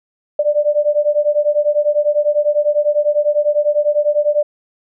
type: beating tone pair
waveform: sine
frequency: 587.3 / 597.3 Hz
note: D5 / D5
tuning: 0 / +29 cents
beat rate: 10 Hz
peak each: -15 dBFS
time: 0.39-4.43 s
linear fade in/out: 5 ms
effects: none